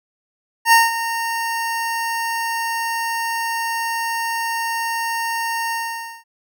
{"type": "tone with ADSR envelope", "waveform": "25% pulse", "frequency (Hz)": 919, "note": "A#5", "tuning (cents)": -25, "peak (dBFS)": -4, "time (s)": [0.65, 6.24], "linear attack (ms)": 74, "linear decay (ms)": 180, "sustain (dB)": -13, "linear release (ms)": 520, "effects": []}